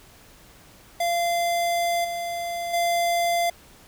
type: tone with level steps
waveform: square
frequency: 689 Hz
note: F5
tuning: 24 cents flat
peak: -22 / -28 / -21 dBFS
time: 1-3.5 s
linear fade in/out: 5 ms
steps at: 2.04 / 2.73 s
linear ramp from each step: 10 ms
effects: pink hiss -51 dBFS RMS until 3.87 s